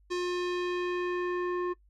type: tone with low-pass filter sweep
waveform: square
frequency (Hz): 356.7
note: F4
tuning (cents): +37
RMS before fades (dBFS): -31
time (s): 0.1-1.74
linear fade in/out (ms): 20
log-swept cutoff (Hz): 5500 to 1300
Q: 1.3
effects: noise-tail reverb RT60 0.1 s tail -21 dB re dry + added 50 Hz sine -59 dBFS peak until 1.89 s